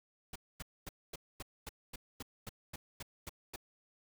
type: noise bursts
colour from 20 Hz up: pink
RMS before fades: -44 dBFS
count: 13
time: 0.33-3.561 s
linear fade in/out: 5 ms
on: 27 ms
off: 240 ms
effects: none